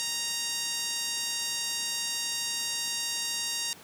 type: tone with band-pass filter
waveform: 5% pulse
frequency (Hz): 932.3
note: A#5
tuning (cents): 0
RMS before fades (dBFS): -32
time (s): 0-3.73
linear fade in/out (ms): 0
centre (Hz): 4900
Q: 0.78
effects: pink hiss -50 dBFS RMS until 3.83 s + high-pass 150 Hz 12 dB/octave